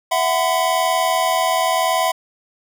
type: chord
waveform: square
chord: E suspended second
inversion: none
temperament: equal with one note detuned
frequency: 659.3 / 740 / 1012 Hz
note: E5 / F#5 / B5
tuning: 0 / 0 / +42 cents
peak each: -21 dBFS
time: 0.11-2.12 s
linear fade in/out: 10 ms
effects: none